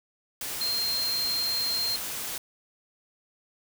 sine tone in noise, 4186 Hz, C8, in tune, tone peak -26 dBFS, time 0.61-1.96 s, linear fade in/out 2 ms, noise white, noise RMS -34 dBFS, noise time 0.41-2.38 s, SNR +5 dB, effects none

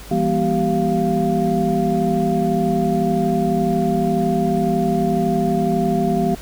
sine tone cluster, 168.1 / 200.1 / 242 / 386.9 / 694 Hz, E3 / G3 / B3 / G4 / F5, +34 / +36 / -35 / -23 / -11 cents, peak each -22 dBFS, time 0.11-6.35 s, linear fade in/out 5 ms, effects added 50 Hz sine -37 dBFS peak until 6.41 s + pink hiss -39 dBFS RMS until 6.41 s

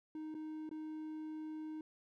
triangle tone with dropouts, 311.1 Hz, D#4, in tune, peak -40 dBFS, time 0.15-1.81 s, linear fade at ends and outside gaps 2 ms, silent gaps 0.343-0.349 / 0.692-0.712 s, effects none

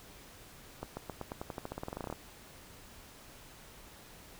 accelerating click train, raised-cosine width 1 ms, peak -24 dBFS, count 20, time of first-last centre 0.83-2.126 s, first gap 140 ms, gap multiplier 0.91, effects pink hiss -54 dBFS RMS until 4.39 s

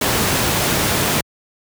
pink noise, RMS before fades -17 dBFS, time 0.01-1.21 s, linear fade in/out 5 ms, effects high-pass 80 Hz 12 dB/octave

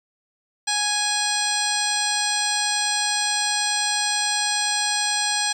harmonic tone, 830.6 Hz, G#5, in tune, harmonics 1 / 2 / 3 / 4 / 5 / 6 / 7 / 9 / 10, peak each -28 / -29 / -32 / -29 / -27 / -32 / -30 / -31 / -28 dBFS, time 0.67-5.53 s, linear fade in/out 10 ms, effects 8-bit

